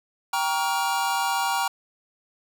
square chord, G half-diminished seventh, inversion none, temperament just, 784 / 940.8 / 1128.9 / 1411.2 Hz, G5 / Bb5 / Db6 / F6, 0 / +16 / +31 / +18 cents, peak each -28 / -27 / -32 / -31 dBFS, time 0.33-1.68 s, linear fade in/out 5 ms, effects none

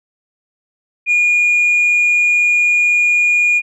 sine tone, 2434 Hz, D#7, 39 cents flat, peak -8 dBFS, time 1.06-3.62 s, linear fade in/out 50 ms, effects tanh soft clip ceiling -8 dBFS

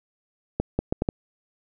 accelerating click train, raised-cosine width 2 ms, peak -9 dBFS, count 5, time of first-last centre 0.6-1.089 s, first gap 190 ms, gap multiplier 0.71, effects none

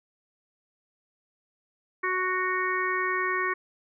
harmonic tone, 370 Hz, F#4, in tune, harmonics 1 / 3 / 4 / 5 / 6, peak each -32 / -29 / -35 / -29 / -34 dBFS, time 2.03-3.54 s, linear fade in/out 10 ms, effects none

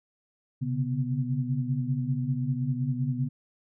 sine tone cluster, 127.8 / 137.8 / 143.1 / 246.7 Hz, C3 / C#3 / D3 / B3, -40 / -10 / -45 / -2 cents, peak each -30 / -30 / -34 / -32 dBFS, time 0.61-3.29 s, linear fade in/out 20 ms, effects none

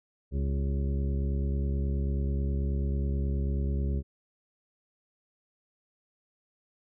harmonic tone with a mistuned harmonic, 69.3 Hz, C#2, in tune, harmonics 1 / 2 / 3 / 4 / 5 / 6 / 8, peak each -27 / -34 / -37 / -45 / -44 / -43 / -50 dBFS, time 0.31-4.03 s, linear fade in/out 50 ms, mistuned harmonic 6, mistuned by -24 cents, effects none

